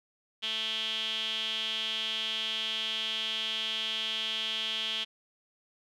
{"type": "tone with band-pass filter", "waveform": "sawtooth", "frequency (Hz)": 220, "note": "A3", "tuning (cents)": 0, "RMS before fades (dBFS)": -33, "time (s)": [0.42, 5.05], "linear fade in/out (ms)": 20, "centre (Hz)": 3200, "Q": 9.3, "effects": []}